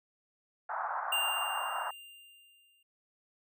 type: band-pass noise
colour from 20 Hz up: pink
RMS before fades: -36 dBFS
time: 0.69-1.91 s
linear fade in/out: 5 ms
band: 710 to 1500 Hz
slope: 48 dB/octave
type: tone with exponential decay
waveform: square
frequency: 2795 Hz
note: F7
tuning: 1 cent sharp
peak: -28 dBFS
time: 1.12-2.83 s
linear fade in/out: 5 ms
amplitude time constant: 370 ms
effects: none